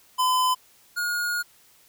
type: tone pair in turn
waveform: square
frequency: 1015 / 1435.4 Hz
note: B5 / F6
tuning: +47 / +47 cents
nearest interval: tritone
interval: 600 cents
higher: second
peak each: -20 / -25 dBFS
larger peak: first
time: 0.18-0.55 / 0.96-1.43 s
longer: second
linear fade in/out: 20 ms
effects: white hiss -57 dBFS RMS until 1.88 s